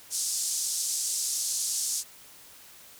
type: band-pass noise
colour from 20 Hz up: pink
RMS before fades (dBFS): -30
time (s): 0.1-2.04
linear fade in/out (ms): 50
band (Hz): 5600 to 9800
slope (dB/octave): 24
effects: white hiss -51 dBFS RMS until 2.99 s